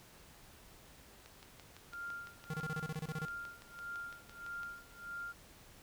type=click train; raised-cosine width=0.2 ms; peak=-35 dBFS; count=21; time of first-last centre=1.26-4.633 s; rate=5.93 Hz
type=tone with tremolo; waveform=sine; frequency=1396.9 Hz; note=F6; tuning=in tune; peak=-40 dBFS; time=1.92-5.33 s; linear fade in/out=20 ms; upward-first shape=sine; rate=1.6 Hz; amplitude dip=95%
type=tone bursts; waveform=square; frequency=156.3 Hz; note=D#3; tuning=8 cents sharp; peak=-38 dBFS; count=12; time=2.5-3.252 s; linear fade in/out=2 ms; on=37 ms; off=28 ms
effects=pink hiss -59 dBFS RMS until 5.82 s